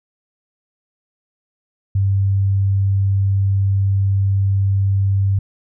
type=tone; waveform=sine; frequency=98 Hz; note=G2; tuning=in tune; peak=-13 dBFS; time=1.95-5.39 s; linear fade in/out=5 ms; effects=none